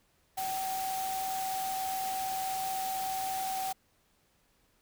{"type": "tone in noise", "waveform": "sine", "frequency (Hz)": 763, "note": "G5", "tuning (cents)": -47, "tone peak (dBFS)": -32, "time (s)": [0.37, 3.73], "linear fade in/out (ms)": 10, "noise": "white", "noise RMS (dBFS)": -40, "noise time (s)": [0.37, 3.73], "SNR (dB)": 5, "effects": ["pink hiss -70 dBFS RMS until 4.81 s"]}